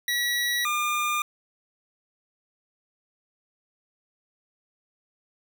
25% pulse tone pair in turn, 1930 / 1205.1 Hz, B6 / D6, -40 / +44 cents, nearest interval minor sixth, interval 816 cents, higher first, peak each -20 dBFS, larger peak neither, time 0.08-0.65 / 0.65-1.22 s, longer neither, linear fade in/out 2 ms, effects 10-bit

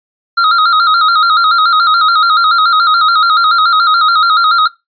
square tone with vibrato, 1318.5 Hz, E6, in tune, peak -7 dBFS, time 0.37-4.68 s, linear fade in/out 10 ms, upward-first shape square, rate 7 Hz, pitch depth 78 cents each way, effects noise-tail reverb RT60 0.2 s tail -19 dB re dry + resampled to 11025 Hz

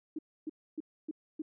sine tone bursts, 311.1 Hz, D#4, in tune, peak -34 dBFS, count 5, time 0.16-1.42 s, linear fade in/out 5 ms, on 28 ms, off 280 ms, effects none

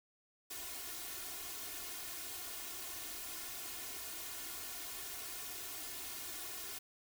white noise with comb filter, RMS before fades -45 dBFS, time 0.5-6.79 s, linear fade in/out 10 ms, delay 2.8 ms, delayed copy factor +0.95, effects none

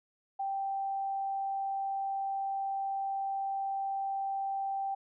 sine tone, 783 Hz, G5, 2 cents flat, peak -31 dBFS, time 0.39-4.95 s, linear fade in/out 10 ms, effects none

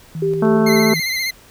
sine tone, 160 Hz, D#3, 49 cents sharp, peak -23 dBFS, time 0.15-1 s, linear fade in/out 2 ms
sine tone with tremolo, 392.7 Hz, G4, 3 cents sharp, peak -15 dBFS, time 0.22-0.94 s, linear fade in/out 5 ms, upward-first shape square, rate 4.3 Hz, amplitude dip 35%
harmonic tone, 220 Hz, A3, in tune, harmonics 1 / 2 / 3 / 4 / 5 / 6 / 7, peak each -14 / -20 / -24 / -26 / -28 / -30 / -31 dBFS, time 0.42-0.94 s, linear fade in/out 5 ms
25% pulse tone with vibrato, 2079 Hz, C7, 12 cents flat, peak -15 dBFS, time 0.66-1.31 s, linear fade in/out 10 ms, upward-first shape sine, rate 15 Hz, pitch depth 49 cents each way
effects pink hiss -46 dBFS RMS until 1.5 s

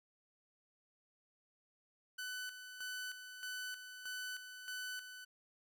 sawtooth tone with tremolo, 1500 Hz, F#6, 23 cents sharp, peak -38 dBFS, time 2.18-5.25 s, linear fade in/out 10 ms, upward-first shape square, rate 1.6 Hz, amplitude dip 60%, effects none

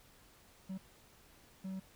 triangle tone bursts at uneven times, 190 Hz, F#3, 46 cents sharp, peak -37 dBFS, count 2, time 0.69-0.78 / 1.64-1.8 s, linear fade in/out 10 ms, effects pink hiss -63 dBFS RMS until 1.95 s

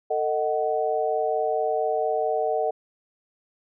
sine chord, D# diminished, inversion second, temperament just, 448 / 622.3 / 746.7 Hz, A4 / D#5 / F#5, +31 / 0 / +16 cents, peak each -26 dBFS, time 0.1-2.71 s, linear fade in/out 10 ms, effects none

